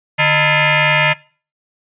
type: tone with frequency modulation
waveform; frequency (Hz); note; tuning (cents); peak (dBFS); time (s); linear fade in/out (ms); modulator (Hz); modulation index
sine; 148.3; D3; +17; -10; 0.18-1.14; 20; 381; 7
effects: noise-tail reverb RT60 0.4 s tail -22 dB re dry + resampled to 8000 Hz